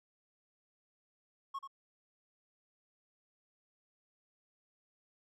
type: tone with echo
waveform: triangle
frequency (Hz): 1094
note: C#6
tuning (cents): -23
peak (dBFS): -35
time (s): 1.54-1.59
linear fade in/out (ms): 10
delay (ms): 86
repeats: 1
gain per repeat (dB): -7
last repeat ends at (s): 1.676
effects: none